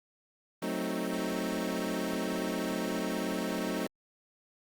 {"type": "chord", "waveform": "25% pulse", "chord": "F# diminished seventh", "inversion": "none", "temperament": "equal", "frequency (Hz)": [185, 220, 261.6, 311.1], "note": ["F#3", "A3", "C4", "Eb4"], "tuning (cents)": [0, 0, 0, 0], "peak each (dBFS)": -33, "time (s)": [0.62, 3.87], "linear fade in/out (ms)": 5, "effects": ["Opus 24 kbps"]}